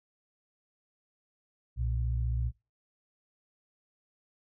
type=tone pair together; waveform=sine; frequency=62.04 / 117.3 Hz; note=B1 / A#2; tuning=+9 / +11 cents; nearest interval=major seventh; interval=1102 cents; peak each=-29 / -33 dBFS; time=1.76-2.52 s; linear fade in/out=50 ms; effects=noise-tail reverb RT60 0.3 s tail -23 dB re dry